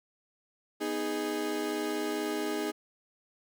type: chord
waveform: 35% pulse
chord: G# minor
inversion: first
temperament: equal with one note detuned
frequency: 246.9 / 311.1 / 413.2 Hz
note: B3 / D#4 / G#4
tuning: 0 / 0 / -9 cents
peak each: -38 / -32 / -32 dBFS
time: 0.8-2.72 s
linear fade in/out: 20 ms
effects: none